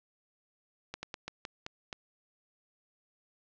slowing click train, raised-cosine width 0.2 ms, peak -21 dBFS, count 7, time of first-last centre 0.94-1.928 s, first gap 90 ms, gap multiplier 1.24, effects low-pass 6000 Hz 12 dB/octave

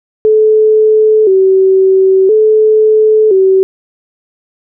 sine tone with vibrato, 406.2 Hz, G#4, 38 cents flat, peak -4 dBFS, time 0.25-3.63 s, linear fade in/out 0 ms, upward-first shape square, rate 0.49 Hz, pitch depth 110 cents each way, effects none

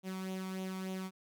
sawtooth tone with flanger, 188.3 Hz, F#3, 31 cents sharp, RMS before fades -40 dBFS, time 0.03-1.11 s, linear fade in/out 50 ms, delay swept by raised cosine 0.3 to 0.91 ms, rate 3.4 Hz, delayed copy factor +0.55, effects none

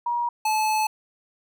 sine / square tone pair in turn, 954 / 864.5 Hz, A#5 / A5, +40 / -31 cents, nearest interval major second, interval 171 cents, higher first, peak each -22 / -21 dBFS, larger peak second, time 0.06-0.29 / 0.45-0.87 s, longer second, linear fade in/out 5 ms, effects none

